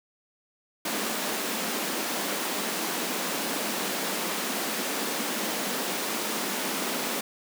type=high-pass noise; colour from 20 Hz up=pink; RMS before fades=-30 dBFS; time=0.85-7.21 s; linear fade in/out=5 ms; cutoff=190 Hz; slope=48 dB/octave; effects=none